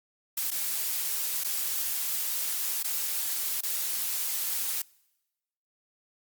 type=noise with dropouts; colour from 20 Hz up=blue; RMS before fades=-30 dBFS; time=0.37-4.82 s; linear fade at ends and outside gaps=5 ms; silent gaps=0.506-0.514 / 1.437-1.445 / 2.829-2.843 / 3.609-3.633 s; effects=noise-tail reverb RT60 1.0 s tail -25 dB re dry + Opus 48 kbps